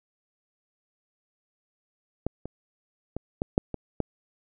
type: clicks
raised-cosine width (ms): 2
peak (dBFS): -13 / -22 / -18 / -13 / -6 / -18 / -12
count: 7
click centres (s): 2.266 / 2.456 / 3.166 / 3.419 / 3.579 / 3.743 / 4.003
effects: none